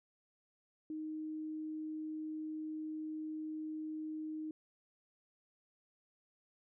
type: tone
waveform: sine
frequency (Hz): 311.1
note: D#4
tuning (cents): 0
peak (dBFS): -39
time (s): 0.9-4.51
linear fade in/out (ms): 2
effects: none